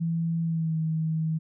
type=tone with pitch glide; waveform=sine; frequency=165.8 to 159.41 Hz; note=E3 to D#3; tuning=+10 to +42 cents; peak=-24 dBFS; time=0-1.39 s; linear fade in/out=20 ms; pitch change=-68 cents; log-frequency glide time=0.42-0.77 s; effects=none